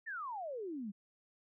sine exponential sweep, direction down, 1864.7 to 190 Hz, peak -39 dBFS, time 0.06-0.92 s, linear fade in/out 20 ms, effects none

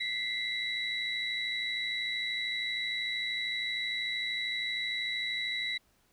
sine tone cluster, 1975 / 2088 / 3916 Hz, B6 / C7 / B7, 0 / -4 / -15 cents, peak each -37 / -35 / -33 dBFS, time 0-5.78 s, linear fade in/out 10 ms, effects tanh soft clip ceiling -24 dBFS + pink hiss -69 dBFS RMS until 6.12 s

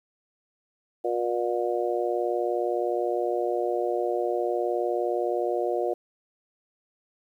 harmonic tone, 119.6 Hz, A#2, 45 cents sharp, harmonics 3 / 4 / 5 / 6, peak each -28 / -29 / -30 / -31 dBFS, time 1.04-5.94 s, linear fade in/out 10 ms, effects 10-bit

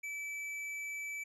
sine tone with tanh clipping, 2308 Hz, D7, 31 cents flat, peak -40 dBFS, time 0.03-1.24 s, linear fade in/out 10 ms, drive 11 dB, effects resampled to 32000 Hz

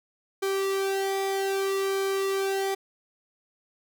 sawtooth tone with flanger, 389.4 Hz, G4, 12 cents flat, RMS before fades -27 dBFS, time 0.42-2.75 s, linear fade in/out 10 ms, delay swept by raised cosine 1.1 to 1.87 ms, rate 0.63 Hz, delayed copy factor -0.75, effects none

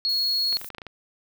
sine tone, 4324 Hz, C#8, 44 cents flat, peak -21 dBFS, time 0.05-0.57 s, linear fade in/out 0 ms
violet noise, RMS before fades -39 dBFS, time 0.09-0.69 s, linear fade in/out 2 ms
clicks, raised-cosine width 0.3 ms, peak -22 dBFS, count 9, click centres 0.527 / 0.57 / 0.614 / 0.645 / 0.703 / 0.748 / 0.783 / 0.818 / 0.867 s
effects none

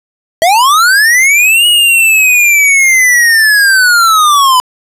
square linear two-way sweep, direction up then down, 629 to 2911 to 992 Hz, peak -5 dBFS, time 0.42-4.6 s, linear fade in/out 0 ms, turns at 1.67 s, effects resampled to 32000 Hz + 7-bit

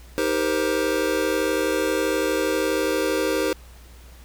square chord, C minor seventh, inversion first, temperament just, 314 / 392.4 / 470.9 / 523.3 Hz, Eb4 / G4 / Bb4 / C5, +16 / +2 / +18 / 0 cents, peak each -27 dBFS, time 0.18-3.53 s, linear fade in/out 0 ms, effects added 60 Hz sine -43 dBFS peak until 4.24 s + pink hiss -51 dBFS RMS until 4.24 s

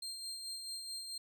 30% pulse tone with tremolo, 4186 Hz, C8, in tune, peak -37 dBFS, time 0.02-1.18 s, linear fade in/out 5 ms, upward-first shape sine, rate 4.6 Hz, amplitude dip 40%, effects none

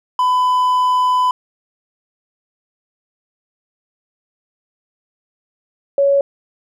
triangle / sine tone pair in turn, 1003 / 558.5 Hz, B5 / C#5, +26 / +13 cents, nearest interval minor seventh, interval 1013 cents, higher first, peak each -10 dBFS, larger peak neither, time 0.19-1.31 / 5.98-6.21 s, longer first, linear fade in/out 2 ms, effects none

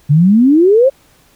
sine exponential sweep, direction up, 138.6 to 561 Hz, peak -5 dBFS, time 0.09-0.9 s, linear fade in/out 20 ms, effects pink hiss -50 dBFS RMS until 1.35 s

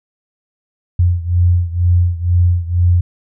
sine beating tone pair, 87.31 / 89.41 Hz, F2 / F2, 0 / +41 cents, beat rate 2.1 Hz, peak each -12 / -15 dBFS, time 0.99-3.01 s, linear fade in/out 5 ms, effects none

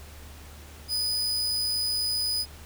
40% pulse tone, 4978 Hz, D#8, in tune, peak -24 dBFS, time 0.88-2.46 s, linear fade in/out 50 ms, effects added 74 Hz sine -45 dBFS peak until 2.65 s + pink hiss -49 dBFS RMS until 2.65 s

